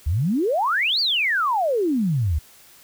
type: exponential two-way sweep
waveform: sine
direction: up then down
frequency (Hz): 68.5 to 4754 to 68.5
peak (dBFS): -18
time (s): 0.06-2.39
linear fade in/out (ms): 10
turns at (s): 1
effects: white hiss -50 dBFS RMS until 2.83 s